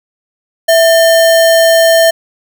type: tone with sample-and-hold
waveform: sine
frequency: 659 Hz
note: E5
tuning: 1 cent flat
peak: -4 dBFS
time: 0.68-2.11 s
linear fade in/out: 10 ms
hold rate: 2450 Hz
effects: none